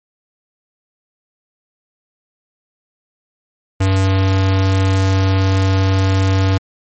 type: tone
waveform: square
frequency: 95.8 Hz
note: G2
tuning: 39 cents flat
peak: -12 dBFS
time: 3.8-6.58 s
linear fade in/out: 10 ms
effects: MP3 32 kbps